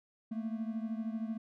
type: beating tone pair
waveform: triangle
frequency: 220 / 233 Hz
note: A3 / A#3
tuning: 0 / -1 cents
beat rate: 13 Hz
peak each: -34 / -38 dBFS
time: 0.31-1.38 s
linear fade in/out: 10 ms
effects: none